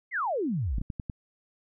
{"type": "exponential sweep", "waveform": "sine", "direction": "down", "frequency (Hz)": [2202, 37.61], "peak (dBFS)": -26, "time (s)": [0.11, 0.82], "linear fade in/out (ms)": 50}
{"type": "clicks", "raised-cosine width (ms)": 5, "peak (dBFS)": -21, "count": 5, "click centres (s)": [0.783, 0.814, 0.902, 0.998, 1.098]}
{"effects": []}